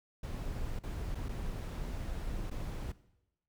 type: noise with dropouts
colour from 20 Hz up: brown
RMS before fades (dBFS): -38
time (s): 0.23-2.92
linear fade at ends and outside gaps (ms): 5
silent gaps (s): 0.791-0.834 / 1.148-1.152 / 1.286-1.29 / 2.5-2.511
effects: noise-tail reverb RT60 0.9 s tail -18 dB re dry